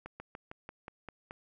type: slowing click train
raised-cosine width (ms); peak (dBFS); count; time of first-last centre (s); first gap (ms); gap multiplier
0.5; -28; 8; 0.06-1.309; 140; 1.08
effects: none